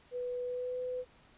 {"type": "tone with pitch glide", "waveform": "sine", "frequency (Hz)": [493.9, 502.5], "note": ["B4", "B4"], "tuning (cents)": [0, 30], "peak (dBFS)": -34, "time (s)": [0.11, 1.05], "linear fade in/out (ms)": 50, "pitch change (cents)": 30, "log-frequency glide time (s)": [0.44, 0.8], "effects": ["pink hiss -62 dBFS RMS until 1.37 s", "resampled to 8000 Hz"]}